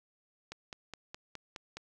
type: click train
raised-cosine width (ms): 0.2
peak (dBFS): -25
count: 7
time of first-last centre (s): 0.52-1.77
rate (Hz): 4.8
effects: none